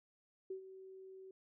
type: tone with ADSR envelope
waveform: sine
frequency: 380 Hz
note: F#4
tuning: 46 cents sharp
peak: -39 dBFS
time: 0.5-1.31 s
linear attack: 6 ms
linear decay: 100 ms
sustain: -12 dB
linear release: 3 ms
effects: none